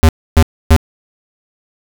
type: tone bursts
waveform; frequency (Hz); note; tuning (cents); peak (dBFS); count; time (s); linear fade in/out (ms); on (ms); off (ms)
square; 80.1; E2; -49; -4; 3; 0.03-0.764; 0; 58; 280
effects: none

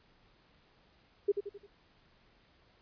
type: tone with echo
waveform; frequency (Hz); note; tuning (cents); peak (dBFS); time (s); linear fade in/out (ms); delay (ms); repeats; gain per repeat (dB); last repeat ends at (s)
sine; 404.6; G#4; -45; -23; 1.28-1.32; 10; 87; 4; -7; 1.668
effects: pink hiss -66 dBFS RMS until 2.81 s + resampled to 11025 Hz

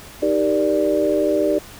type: chord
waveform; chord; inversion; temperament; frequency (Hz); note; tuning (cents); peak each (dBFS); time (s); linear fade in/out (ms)
sine; Eb major seventh; none; equal; 311.1 / 392 / 466.2 / 587.3; Eb4 / G4 / Bb4 / D5; 0 / 0 / 0 / 0; -21 / -21 / -25 / -19; 0.22-1.59; 10
effects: pink hiss -40 dBFS RMS until 1.79 s

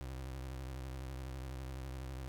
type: tone with vibrato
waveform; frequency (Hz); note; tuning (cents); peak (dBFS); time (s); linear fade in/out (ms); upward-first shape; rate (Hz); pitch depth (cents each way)
30% pulse; 65.3; C2; -3; -39; 0.01-2.28; 0; sine; 12; 81
effects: none

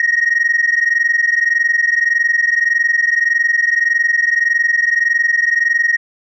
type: tone pair together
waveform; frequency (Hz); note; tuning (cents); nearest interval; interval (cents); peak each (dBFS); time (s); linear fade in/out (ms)
sine; 1864.7 / 1886.4; A#6 / A#6; 0 / +20; unison; 20; -13; 0-5.97; 2
effects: tanh soft clip ceiling -7 dBFS

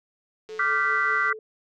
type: click train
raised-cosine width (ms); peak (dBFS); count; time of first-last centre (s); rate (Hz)
0.2; -31; 148; 0.49-1.298; 182
type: tone with tremolo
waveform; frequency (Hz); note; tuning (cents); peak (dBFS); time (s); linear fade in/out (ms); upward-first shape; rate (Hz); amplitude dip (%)
sine; 435.2; A4; -19; -33; 0.49-1.39; 2; triangle; 5.1; 80
type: chord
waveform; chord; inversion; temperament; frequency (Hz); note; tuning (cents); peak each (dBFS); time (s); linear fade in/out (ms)
sine; G dominant seventh; second; equal with one note detuned; 1174.7 / 1396.9 / 1541 / 1975.5; D6 / F6 / G6 / B6; 0 / 0 / -30 / 0; -26; 0.59-1.33; 5
effects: none

